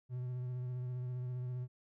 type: tone with vibrato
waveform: triangle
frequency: 125.1 Hz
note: B2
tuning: 23 cents sharp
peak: -35 dBFS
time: 0.09-1.68 s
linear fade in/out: 50 ms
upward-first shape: triangle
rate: 15 Hz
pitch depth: 28 cents each way
effects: none